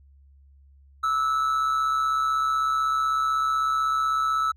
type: tone with amplitude modulation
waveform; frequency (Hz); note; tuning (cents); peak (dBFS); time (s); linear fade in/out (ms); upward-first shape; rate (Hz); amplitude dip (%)
triangle; 1307; E6; -15; -17; 1.03-4.52; 10; sine; 136; 50
effects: added 69 Hz sine -51 dBFS peak until 4.56 s